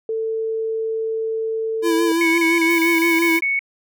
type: tone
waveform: sine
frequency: 445.2 Hz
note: A4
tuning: 20 cents sharp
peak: -20 dBFS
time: 0.09-2.12 s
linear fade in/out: 2 ms
type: tone with vibrato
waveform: square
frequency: 333.1 Hz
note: E4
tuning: 18 cents sharp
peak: -17 dBFS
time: 1.82-3.41 s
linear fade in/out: 50 ms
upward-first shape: sine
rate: 5.8 Hz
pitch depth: 33 cents each way
type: tone bursts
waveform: sine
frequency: 2217 Hz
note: C#7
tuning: in tune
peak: -17 dBFS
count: 7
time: 2.21-3.592 s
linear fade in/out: 2 ms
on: 170 ms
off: 32 ms
type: high-pass noise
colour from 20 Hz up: pink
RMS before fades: -35 dBFS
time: 2.69-3.4 s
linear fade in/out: 20 ms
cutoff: 11000 Hz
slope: 48 dB/octave
effects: none